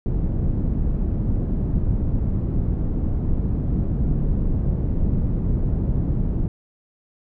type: low-pass noise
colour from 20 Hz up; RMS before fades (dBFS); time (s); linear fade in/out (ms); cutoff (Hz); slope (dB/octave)
pink; -21; 0.06-6.48; 2; 210; 12
effects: none